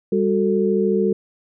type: tone cluster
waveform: sine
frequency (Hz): 198.4 / 370.8 / 444.6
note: G3 / F#4 / A4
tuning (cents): +21 / +4 / +18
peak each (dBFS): -20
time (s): 0.12-1.13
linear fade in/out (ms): 5
effects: none